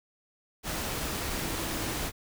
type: tone in noise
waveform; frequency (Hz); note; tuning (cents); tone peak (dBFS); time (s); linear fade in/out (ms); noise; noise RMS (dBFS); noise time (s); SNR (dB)
sine; 323.6; E4; -32; -41; 1.32-1.95; 50; pink; -33; 0.63-2.12; -11
effects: none